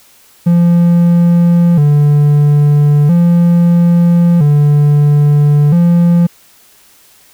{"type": "tone with vibrato", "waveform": "triangle", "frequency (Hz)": 158.8, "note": "D#3", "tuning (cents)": 36, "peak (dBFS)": -3, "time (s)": [0.46, 6.27], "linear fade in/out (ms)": 10, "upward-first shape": "square", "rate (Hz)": 0.38, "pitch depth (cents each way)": 140, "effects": ["white hiss -45 dBFS RMS until 7.33 s"]}